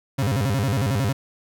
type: tone with vibrato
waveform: 35% pulse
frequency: 116.8 Hz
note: A#2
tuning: 4 cents sharp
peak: -18 dBFS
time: 0.18-1.13 s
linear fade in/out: 10 ms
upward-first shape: square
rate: 11 Hz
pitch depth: 270 cents each way
effects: none